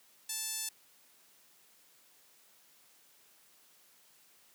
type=tone with band-pass filter; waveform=5% pulse; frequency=880 Hz; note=A5; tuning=in tune; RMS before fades=-38 dBFS; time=0.29-0.69 s; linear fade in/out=5 ms; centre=11000 Hz; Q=0.5; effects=white hiss -64 dBFS RMS until 4.54 s + high-pass 150 Hz 12 dB/octave